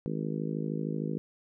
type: harmonic tone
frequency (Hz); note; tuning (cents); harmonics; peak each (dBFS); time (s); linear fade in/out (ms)
53.1; G#1; +39; 3 / 4 / 5 / 6 / 7 / 8 / 9; -34 / -36 / -38 / -40 / -41 / -42 / -43; 0.06-1.18; 0
effects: none